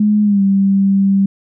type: tone with pitch glide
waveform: sine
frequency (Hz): 210 to 195.94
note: G#3 to G3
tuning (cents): +19 to -1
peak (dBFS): -9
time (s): 0-1.26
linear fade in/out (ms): 5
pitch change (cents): -120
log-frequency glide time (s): 0.23-0.42
effects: none